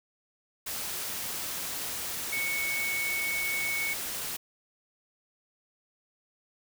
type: tone in noise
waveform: sine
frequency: 2218 Hz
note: C#7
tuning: in tune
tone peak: -29 dBFS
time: 2.32-3.94 s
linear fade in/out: 10 ms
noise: white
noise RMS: -35 dBFS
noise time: 0.66-4.37 s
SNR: +3 dB
effects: none